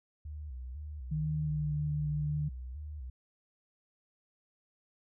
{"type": "tone with vibrato", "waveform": "sine", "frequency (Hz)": 68.9, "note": "C#2", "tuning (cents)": -10, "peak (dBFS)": -39, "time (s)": [0.25, 3.1], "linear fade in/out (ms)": 5, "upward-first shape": "square", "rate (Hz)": 2, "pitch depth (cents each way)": 150}
{"type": "tone with pitch glide", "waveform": "sine", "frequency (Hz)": [153.4, 149.03], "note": ["D#3", "D3"], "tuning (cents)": [-24, 26], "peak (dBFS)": -30, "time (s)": [1.11, 2.49], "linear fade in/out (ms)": 10, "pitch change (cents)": -50, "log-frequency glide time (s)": [1.33, 1.7]}
{"effects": []}